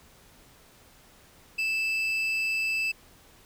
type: tone pair together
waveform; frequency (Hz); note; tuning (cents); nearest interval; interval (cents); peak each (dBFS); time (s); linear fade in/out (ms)
triangle; 2637 / 4901; E7 / D#8; 0 / -27; major seventh; 1073; -24 / -36; 1.58-2.92; 10
effects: pink hiss -56 dBFS RMS until 3.45 s